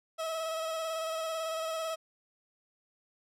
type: tone with vibrato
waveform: 30% pulse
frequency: 645 Hz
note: E5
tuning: 38 cents flat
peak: -30 dBFS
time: 0.18-1.96 s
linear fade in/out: 20 ms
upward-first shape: square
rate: 18 Hz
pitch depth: 22 cents each way
effects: low-pass 12000 Hz 12 dB/octave